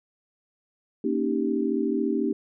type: chord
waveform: sine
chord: Eb dominant seventh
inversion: second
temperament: equal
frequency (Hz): 233.1 / 277.2 / 311.1 / 392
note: Bb3 / Db4 / Eb4 / G4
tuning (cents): 0 / 0 / 0 / 0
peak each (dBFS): -28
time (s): 1.04-2.33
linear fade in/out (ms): 5
effects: none